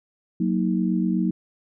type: chord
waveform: sine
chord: D# minor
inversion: first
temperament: equal with one note detuned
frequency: 185 / 233.1 / 316.4 Hz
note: F#3 / A#3 / D#4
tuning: 0 / 0 / +29 cents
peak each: -22 / -25 / -26 dBFS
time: 0.4-1.31 s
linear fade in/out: 5 ms
effects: none